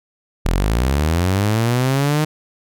sawtooth linear sweep, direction up, 38.05 to 155.56 Hz, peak -11 dBFS, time 0.45-2.25 s, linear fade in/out 10 ms, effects none

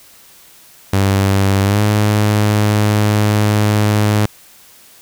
sawtooth tone with pitch glide, 98 to 105.03 Hz, G2 to G#2, 0 to +20 cents, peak -7 dBFS, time 0.93-4.26 s, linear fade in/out 5 ms, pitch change +120 cents, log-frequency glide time 1.63-1.81 s, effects white hiss -44 dBFS RMS until 5.01 s

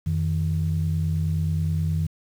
sine tone pair together, 88.8 / 158.22 Hz, F2 / D#3, +29 / +29 cents, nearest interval minor seventh, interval 1000 cents, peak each -23 dBFS, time 0.06-2.07 s, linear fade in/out 10 ms, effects tanh soft clip ceiling -14 dBFS + 8-bit

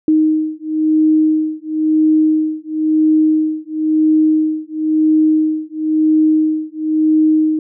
sine beating tone pair, 311.1 / 312.08 Hz, D#4 / D#4, 0 / +5 cents, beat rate 0.98 Hz, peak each -14 dBFS, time 0.08-7.59 s, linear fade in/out 2 ms, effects none

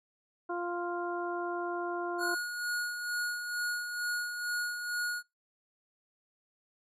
harmonic tone, 349.2 Hz, F4, in tune, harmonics 1 / 2 / 3 / 4, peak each -35 / -38 / -40 / -41 dBFS, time 0.49-2.35 s, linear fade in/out 10 ms
square tone with tremolo, 1445 Hz, F#6, 41 cents flat, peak -31 dBFS, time 2.18-5.23 s, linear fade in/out 50 ms, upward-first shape sine, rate 2.2 Hz, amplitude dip 50%
effects noise-tail reverb RT60 0.2 s tail -23 dB re dry + resampled to 32000 Hz

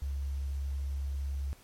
sine tone with quantisation, 69.1 Hz, C#2, 5 cents flat, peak -31 dBFS, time 0.02-1.53 s, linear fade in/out 0 ms, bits 10, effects pink hiss -59 dBFS RMS until 1.63 s + MP3 64 kbps

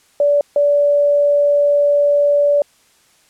sine tone pair in turn, 578 / 578 Hz, D5 / D5, -28 / -28 cents, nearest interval unison, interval 0 cents, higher neither, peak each -10 dBFS, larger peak neither, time 0.2-0.41 / 0.56-2.62 s, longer second, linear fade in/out 2 ms, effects white hiss -54 dBFS RMS until 3.29 s + low-pass 10000 Hz 12 dB/octave

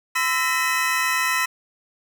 square tone cluster, 1020 / 1326 / 1847 / 1995 / 2560 Hz, C6 / E6 / A#6 / B6 / D#7, -44 / +10 / -16 / +17 / +49 cents, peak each -27 dBFS, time 0.15-1.46 s, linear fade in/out 10 ms, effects none

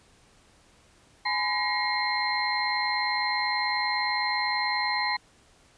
sine tone cluster, 838 / 1008 / 1908 / 2137 / 4146 Hz, G#5 / B5 / A#6 / C7 / C8, +15 / +35 / +40 / +36 / -17 cents, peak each -31 dBFS, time 1.25-5.17 s, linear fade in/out 10 ms, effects pink hiss -59 dBFS RMS until 5.77 s + resampled to 22050 Hz

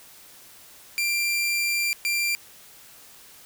sawtooth tone bursts at uneven times, 2372 Hz, D7, 17 cents sharp, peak -19 dBFS, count 2, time 0.98-1.93 / 2.05-2.35 s, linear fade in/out 0 ms, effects white hiss -49 dBFS RMS until 3.45 s

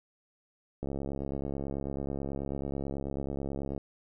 click train, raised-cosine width 2 ms, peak -22 dBFS, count 205, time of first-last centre 0.83-3.778 s, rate 69.2 Hz, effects none

